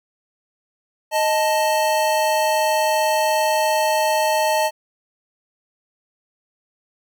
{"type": "tone pair together", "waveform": "square", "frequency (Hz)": [622.8, 880], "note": ["D#5", "A5"], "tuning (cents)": [2, 0], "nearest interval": "tritone", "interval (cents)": 598, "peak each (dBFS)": -20, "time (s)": [1.11, 4.71], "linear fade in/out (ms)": 50, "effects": []}